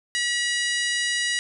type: harmonic tone with a mistuned harmonic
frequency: 966 Hz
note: B5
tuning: 39 cents flat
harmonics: 2 / 3 / 4 / 5 / 6 / 7 / 8 / 9 / 10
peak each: -25 / -29 / -31 / -33 / -35 / -36 / -37 / -38 / -39 dBFS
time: 0.15-1.39 s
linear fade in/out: 0 ms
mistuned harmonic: 8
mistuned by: +58 cents
effects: none